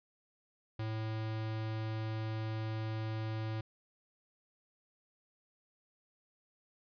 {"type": "tone", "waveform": "square", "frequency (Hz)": 110, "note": "A2", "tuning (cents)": 0, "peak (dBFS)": -36, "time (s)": [0.79, 3.61], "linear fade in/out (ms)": 5, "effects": ["resampled to 11025 Hz"]}